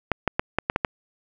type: clicks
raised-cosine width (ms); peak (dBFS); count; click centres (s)
0.5; -5; 7; 0.117 / 0.277 / 0.395 / 0.586 / 0.699 / 0.761 / 0.848
effects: none